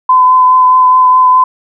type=tone with vibrato; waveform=sine; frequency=1016 Hz; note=B5; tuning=49 cents sharp; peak=-3 dBFS; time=0.09-1.44 s; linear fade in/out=5 ms; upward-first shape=triangle; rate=4.8 Hz; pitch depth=15 cents each way; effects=none